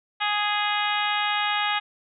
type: harmonic tone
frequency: 415.3 Hz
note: G#4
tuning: in tune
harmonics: 2 / 3 / 4 / 5 / 6 / 7 / 8 / 9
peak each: -27 / -29 / -30 / -31 / -32 / -32 / -33 / -34 dBFS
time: 0.2-1.8 s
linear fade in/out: 20 ms
effects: none